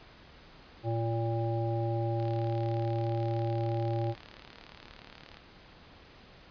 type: harmonic tone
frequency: 114.8 Hz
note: A#2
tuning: 26 cents flat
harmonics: 1 / 3 / 5 / 7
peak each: -30 / -35 / -37 / -38 dBFS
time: 0.83-4.15 s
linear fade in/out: 50 ms
type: click train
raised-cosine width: 0.2 ms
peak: -30 dBFS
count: 118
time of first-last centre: 2.2-5.371 s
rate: 36.9 Hz
effects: pink hiss -54 dBFS RMS until 6.5 s + resampled to 11025 Hz